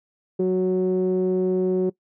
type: tone with low-pass filter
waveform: sawtooth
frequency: 185 Hz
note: F#3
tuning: in tune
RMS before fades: -21 dBFS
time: 0.39-1.9 s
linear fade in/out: 10 ms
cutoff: 420 Hz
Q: 9.9
effects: noise-tail reverb RT60 0.1 s tail -21 dB re dry